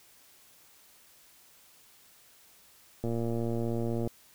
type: click train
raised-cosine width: 2 ms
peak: -20 dBFS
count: 121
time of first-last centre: 3.04-4.074 s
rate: 116 Hz
effects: white hiss -59 dBFS RMS until 4.34 s